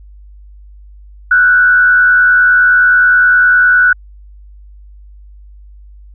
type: tone with frequency modulation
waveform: sine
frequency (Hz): 1480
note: F#6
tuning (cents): 0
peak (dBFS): -5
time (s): 1.31-3.93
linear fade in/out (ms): 5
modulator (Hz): 90.2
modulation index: 0.58
effects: added 50 Hz sine -34 dBFS peak until 6.14 s